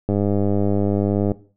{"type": "click train", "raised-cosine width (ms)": 2, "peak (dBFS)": -8, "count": 125, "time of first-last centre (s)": [0.09, 1.318], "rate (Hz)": 101, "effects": ["noise-tail reverb RT60 0.4 s tail -18 dB re dry"]}